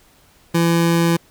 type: tone pair together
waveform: square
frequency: 168.3 / 336.6 Hz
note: E3 / E4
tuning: +36 / +36 cents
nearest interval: octave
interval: 1200 cents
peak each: -16 / -19 dBFS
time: 0.54-1.17 s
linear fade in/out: 10 ms
effects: pink hiss -53 dBFS RMS until 1.3 s